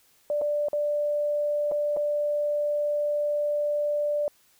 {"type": "tone with dropouts", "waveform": "sine", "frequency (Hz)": 589, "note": "D5", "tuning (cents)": 5, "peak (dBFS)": -23, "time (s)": [0.3, 4.28], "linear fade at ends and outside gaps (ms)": 1, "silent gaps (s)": [[0.414, 0.418], [0.685, 0.731], [1.714, 1.719], [1.965, 1.97]], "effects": ["white hiss -62 dBFS RMS until 4.59 s"]}